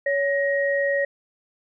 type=tone pair together; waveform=sine; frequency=561 / 1884.3 Hz; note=C#5 / A#6; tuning=+21 / +18 cents; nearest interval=octave + major sixth; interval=2097 cents; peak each=-21 / -24 dBFS; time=0.06-1.05 s; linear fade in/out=5 ms; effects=none